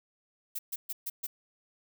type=noise bursts; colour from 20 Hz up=violet; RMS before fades=-35 dBFS; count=5; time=0.55-1.27 s; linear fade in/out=10 ms; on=40 ms; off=130 ms; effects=none